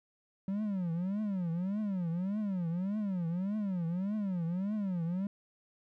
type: tone with vibrato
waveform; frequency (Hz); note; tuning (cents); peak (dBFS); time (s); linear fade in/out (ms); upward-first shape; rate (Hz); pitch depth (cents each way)
triangle; 188.2; F#3; +30; -29; 0.48-5.27; 2; triangle; 1.7; 260
effects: none